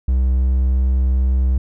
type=tone with pitch glide; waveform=triangle; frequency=63.9 to 64.46 Hz; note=C2 to C2; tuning=-40 to -25 cents; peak=-11 dBFS; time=0.08-1.58 s; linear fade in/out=5 ms; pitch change=+15 cents; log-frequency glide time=0.2-0.62 s; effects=none